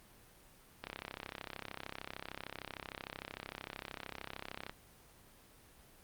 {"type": "click train", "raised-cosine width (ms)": 0.3, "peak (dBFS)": -25, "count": 129, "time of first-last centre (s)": [0.84, 4.695], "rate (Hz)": 33.2, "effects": ["pink hiss -61 dBFS RMS until 6.03 s", "Opus 32 kbps"]}